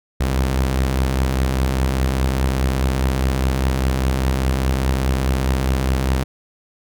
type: beating tone pair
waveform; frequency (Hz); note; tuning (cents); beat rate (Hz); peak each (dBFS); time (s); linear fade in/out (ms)
sawtooth; 65.3 / 70.2; C2 / C#2; -3 / +22; 4.9; -13 / -22; 0.2-6.24; 10
effects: none